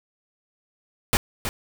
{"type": "noise with echo", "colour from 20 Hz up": "pink", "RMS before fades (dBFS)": -19, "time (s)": [1.13, 1.17], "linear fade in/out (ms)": 0, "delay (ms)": 320, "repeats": 1, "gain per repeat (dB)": -8, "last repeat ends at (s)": 1.49, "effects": []}